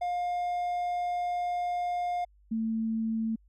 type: tone pair in turn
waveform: triangle / sine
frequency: 709 / 223.3 Hz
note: F5 / A3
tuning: +26 / +26 cents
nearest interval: octave + minor sixth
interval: 2000 cents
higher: first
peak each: -26 / -27 dBFS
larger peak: first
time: 0.01-2.25 / 2.51-3.36 s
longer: first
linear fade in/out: 10 ms
effects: added 50 Hz sine -58 dBFS peak until 3.48 s